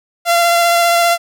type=tone with vibrato; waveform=sawtooth; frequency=686 Hz; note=F5; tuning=31 cents flat; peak=-6 dBFS; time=0.25-1.18 s; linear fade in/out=50 ms; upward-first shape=sine; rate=15 Hz; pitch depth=13 cents each way; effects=none